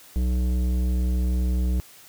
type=tone with tanh clipping; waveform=triangle; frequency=61.74 Hz; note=B1; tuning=in tune; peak=-22 dBFS; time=0.16-1.8 s; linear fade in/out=0 ms; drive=17 dB; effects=white hiss -49 dBFS RMS until 2.08 s